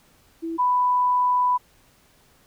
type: tone pair in turn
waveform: sine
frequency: 329.6 / 992.5 Hz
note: E4 / B5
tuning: 0 / +8 cents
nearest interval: octave + perfect fifth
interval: 1908 cents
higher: second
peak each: -26 / -17 dBFS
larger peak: second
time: 0.42-0.58 / 0.58-1.58 s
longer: second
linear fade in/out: 20 ms
effects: pink hiss -58 dBFS RMS until 2.46 s